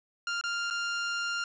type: tone with dropouts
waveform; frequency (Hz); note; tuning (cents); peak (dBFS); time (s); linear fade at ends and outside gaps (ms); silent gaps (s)
sawtooth; 1396.9; F6; 0; -26; 0.27-1.44; 2; 0.412-0.438 / 0.702-0.708
effects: resampled to 16000 Hz + 9-bit